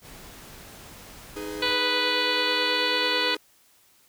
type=noise; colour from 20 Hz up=pink; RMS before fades=-45 dBFS; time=0.01-1.77 s; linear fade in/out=50 ms
type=chord; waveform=45% pulse; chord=G# minor; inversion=second; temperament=equal with one note detuned; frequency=311.1 / 415.3 / 503.1 Hz; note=D#4 / G#4 / B4; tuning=0 / 0 / +32 cents; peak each=-36 / -35 / -40 dBFS; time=1.36-3.37 s; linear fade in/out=5 ms
type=harmonic tone; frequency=493.9 Hz; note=B4; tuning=in tune; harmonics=1 / 2 / 3 / 4 / 5 / 6 / 7 / 8 / 9; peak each=-31 / -31 / -31 / -31 / -31 / -31 / -31 / -31 / -31 dBFS; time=1.62-3.35 s; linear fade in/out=5 ms
effects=white hiss -60 dBFS RMS until 4.08 s

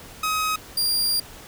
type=tone pair in turn; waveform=sawtooth; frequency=1266 / 4780 Hz; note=D#6 / D8; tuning=+30 / +30 cents; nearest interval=octave + major seventh; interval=2300 cents; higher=second; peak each=-18 / -17 dBFS; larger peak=second; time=0.23-0.56 / 0.77-1.2 s; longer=second; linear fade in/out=5 ms; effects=pink hiss -43 dBFS RMS until 1.47 s

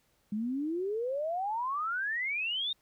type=exponential sweep; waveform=sine; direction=up; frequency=203 to 3729 Hz; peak=-30 dBFS; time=0.32-2.73 s; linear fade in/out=5 ms; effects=pink hiss -71 dBFS RMS until 2.81 s

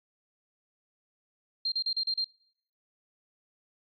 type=tone bursts; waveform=sine; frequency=4186 Hz; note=C8; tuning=in tune; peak=-26 dBFS; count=6; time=1.65-2.245 s; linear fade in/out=5 ms; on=70 ms; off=35 ms; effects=noise-tail reverb RT60 0.7 s tail -25 dB re dry + MP3 32 kbps

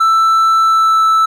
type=tone with pitch glide; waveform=triangle; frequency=1326 to 1316.1 Hz; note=E6 to E6; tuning=+10 to -3 cents; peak=-6 dBFS; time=0-1.26 s; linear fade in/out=10 ms; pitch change=-13 cents; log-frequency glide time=0.6-1.04 s; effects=none

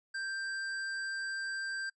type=tone with hard clipping; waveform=triangle; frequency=1576 Hz; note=G6; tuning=9 cents sharp; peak=-37 dBFS; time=0.14-1.9 s; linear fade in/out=10 ms; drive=17 dB; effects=noise-tail reverb RT60 0.1 s tail -24 dB re dry + resampled to 22050 Hz

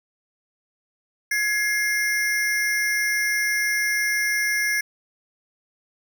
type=ring-modulated tone; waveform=square; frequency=1900 Hz; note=A#6; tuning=33 cents sharp; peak=-18 dBFS; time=1.31-4.81 s; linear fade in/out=5 ms; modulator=223 Hz; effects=none

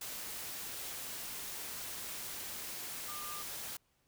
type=tone in noise; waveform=sine; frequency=1200 Hz; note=D6; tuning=37 cents sharp; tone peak=-45 dBFS; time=3.08-3.42 s; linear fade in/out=5 ms; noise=white; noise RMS=-43 dBFS; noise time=0.01-3.77 s; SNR=-5 dB; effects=pink hiss -75 dBFS RMS until 4.07 s

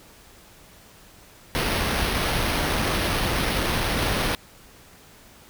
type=noise with sample-and-hold; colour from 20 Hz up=pink; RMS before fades=-24 dBFS; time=1.55-4.35 s; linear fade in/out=0 ms; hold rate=7350 Hz; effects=pink hiss -50 dBFS RMS until 5.49 s

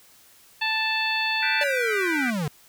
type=harmonic tone; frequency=880 Hz; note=A5; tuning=in tune; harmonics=1 / 2 / 3 / 4 / 5; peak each=-29 / -28 / -26 / -31 / -32 dBFS; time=0.61-1.64 s; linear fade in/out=10 ms
type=chord; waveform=sine; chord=G major seventh; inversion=third; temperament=equal; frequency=1480 / 1568 / 1975.5 / 2349 Hz; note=F#6 / G6 / B6 / D7; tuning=0 / 0 / 0 / 0 cents; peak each=-30 dBFS; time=1.42-2.31 s; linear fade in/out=10 ms
type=linear sweep; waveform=square; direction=down; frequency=589 to 138.59 Hz; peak=-25 dBFS; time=1.61-2.48 s; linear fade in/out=2 ms
effects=white hiss -54 dBFS RMS until 2.68 s

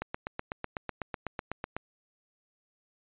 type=click train; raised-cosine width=0.5 ms; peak=-18 dBFS; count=15; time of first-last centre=0.02-1.766 s; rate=8.02 Hz; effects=resampled to 8000 Hz

